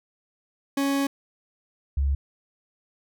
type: tone pair in turn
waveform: 40% pulse / sine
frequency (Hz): 277.2 / 69.3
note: C#4 / C#2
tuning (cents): 0 / 0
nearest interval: 2 octaves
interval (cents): 2400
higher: first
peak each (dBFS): -21 / -20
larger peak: second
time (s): 0.77-1.07 / 1.97-2.15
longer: first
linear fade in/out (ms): 5
effects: none